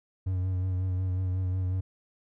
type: tone with vibrato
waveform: triangle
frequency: 92.5 Hz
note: F#2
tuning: in tune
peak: -24 dBFS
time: 0.26-1.81 s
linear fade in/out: 10 ms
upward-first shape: sine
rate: 5.5 Hz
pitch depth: 29 cents each way
effects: none